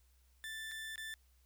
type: tone with dropouts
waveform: 30% pulse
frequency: 1766 Hz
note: A6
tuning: 6 cents sharp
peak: -40 dBFS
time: 0.44-1.14 s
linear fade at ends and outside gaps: 0 ms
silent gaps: 0.713-0.717 / 0.958-0.979 s
effects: added 63 Hz sine -66 dBFS peak until 1.45 s + white hiss -75 dBFS RMS until 1.45 s